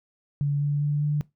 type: tone with pitch steps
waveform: sine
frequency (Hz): 143.5 / 145 / 146.52 / 148.05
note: D3 / D3 / D3 / D3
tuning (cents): -40 / -22 / -4 / +14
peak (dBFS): -21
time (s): 0.41-1.21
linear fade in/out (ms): 0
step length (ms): 200
effects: noise-tail reverb RT60 0.2 s tail -21 dB re dry